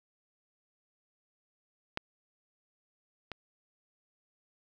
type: clicks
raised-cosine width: 0.3 ms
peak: -16 / -23 dBFS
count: 2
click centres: 1.974 / 3.317 s
effects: none